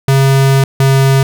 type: tone pair in turn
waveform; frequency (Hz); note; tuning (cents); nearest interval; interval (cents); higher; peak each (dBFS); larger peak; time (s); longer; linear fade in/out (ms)
square; 135.7 / 135.21; C#3 / C#3; -36 / -43; unison; 7; first; -7; neither; 0.08-0.64 / 0.8-1.23; first; 2
effects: none